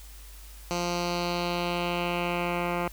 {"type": "tone with low-pass filter sweep", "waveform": "10% pulse", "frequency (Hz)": 174.61, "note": "F3", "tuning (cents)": 0, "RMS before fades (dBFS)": -29, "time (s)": [0.71, 2.88], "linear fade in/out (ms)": 0, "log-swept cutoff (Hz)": [6000, 1900], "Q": 2.2, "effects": ["added 50 Hz sine -44 dBFS peak until 2.92 s", "white hiss -51 dBFS RMS until 2.92 s"]}